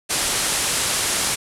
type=low-pass noise; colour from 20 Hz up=white; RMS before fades=-22 dBFS; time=0.09-1.36 s; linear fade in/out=20 ms; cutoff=11000 Hz; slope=48 dB/octave; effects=none